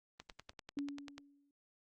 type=click train; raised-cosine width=0.2 ms; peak=-30 dBFS; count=11; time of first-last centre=0.2-1.18 s; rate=10.2 Hz
type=tone with exponential decay; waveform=sine; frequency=283.7 Hz; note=C#4; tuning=40 cents sharp; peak=-35 dBFS; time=0.77-1.51 s; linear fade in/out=2 ms; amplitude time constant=160 ms
effects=Opus 24 kbps